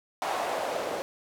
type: noise with band-pass filter sweep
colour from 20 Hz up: white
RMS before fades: -31 dBFS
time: 0.22-1.02 s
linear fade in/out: 0 ms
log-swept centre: 780 to 500 Hz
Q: 2.7
effects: none